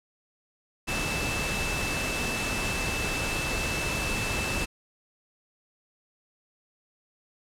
sine tone in noise, 2637 Hz, E7, in tune, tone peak -32 dBFS, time 0.87-4.66 s, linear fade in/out 20 ms, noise pink, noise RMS -30 dBFS, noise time 0.87-4.66 s, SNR -5 dB, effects low-pass 10000 Hz 12 dB/octave

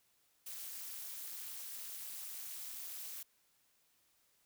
blue noise with amplitude modulation, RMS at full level -42 dBFS, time 0.46-3.23 s, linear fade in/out 5 ms, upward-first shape sine, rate 293 Hz, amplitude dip 95%, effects white hiss -74 dBFS RMS until 4.45 s

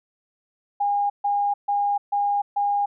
sine tone bursts, 813 Hz, G#5, 37 cents flat, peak -19 dBFS, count 5, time 0.8-2.86 s, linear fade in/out 10 ms, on 300 ms, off 140 ms, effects none

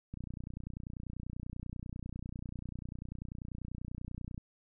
click train, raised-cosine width 5 ms, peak -29 dBFS, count 129, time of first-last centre 0.14-4.378 s, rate 30.2 Hz, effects none

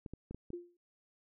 clicks, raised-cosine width 3 ms, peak -31 dBFS, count 5, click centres 0.062 / 0.136 / 0.31 / 0.346 / 0.504 s
sine tone with exponential decay, 349.2 Hz, F4, in tune, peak -36 dBFS, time 0.53-0.77 s, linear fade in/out 5 ms, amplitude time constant 52 ms
effects none

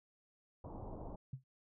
pink low-pass noise, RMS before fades -47 dBFS, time 0.64-1.16 s, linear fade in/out 5 ms, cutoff 1000 Hz, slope 48 dB/octave
sine tone with exponential decay, 131 Hz, C3, 2 cents sharp, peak -37 dBFS, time 1.33-1.44 s, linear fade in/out 5 ms, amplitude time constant 22 ms
effects none

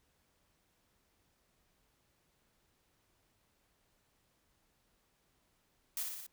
blue noise with echo, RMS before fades -37 dBFS, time 5.97-6.03 s, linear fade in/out 2 ms, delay 59 ms, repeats 4, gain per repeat -3 dB, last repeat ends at 6.266 s, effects pink hiss -75 dBFS RMS until 6.32 s

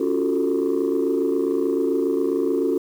sine tone cluster, 279.6 / 347.8 / 374.9 / 444.4 Hz, C#4 / F4 / F#4 / A4, +15 / -7 / +23 / +17 cents, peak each -23 dBFS, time 0-2.78 s, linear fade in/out 5 ms, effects tanh soft clip ceiling -13 dBFS + 8-bit

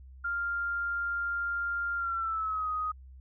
sine tone with pitch glide, 1396.9 to 1251.7 Hz, F6 to D#6, 0 to +10 cents, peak -29 dBFS, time 0.24-2.92 s, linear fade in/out 10 ms, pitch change -190 cents, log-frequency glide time 1.96-2.69 s, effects added 65 Hz sine -47 dBFS peak until 3.2 s

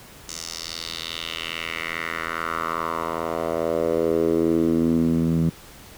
10% pulse tone with band-pass filter sweep, 82.41 Hz, E2, in tune, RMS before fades -24 dBFS, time 0.28-5.5 s, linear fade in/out 10 ms, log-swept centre 6500 to 170 Hz, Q 2.8, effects pink hiss -45 dBFS RMS until 5.97 s

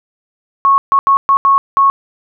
sine tone bursts at uneven times, 1100 Hz, C#6, 14 cents flat, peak -6 dBFS, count 6, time 0.65-0.78 / 0.92-0.99 / 1.07-1.17 / 1.29-1.37 / 1.45-1.58 / 1.77-1.9 s, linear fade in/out 0 ms, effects none

